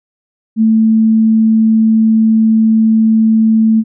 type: tone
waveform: sine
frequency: 221.4 Hz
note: A3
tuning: 11 cents sharp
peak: -6 dBFS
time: 0.56-3.84 s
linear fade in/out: 50 ms
effects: none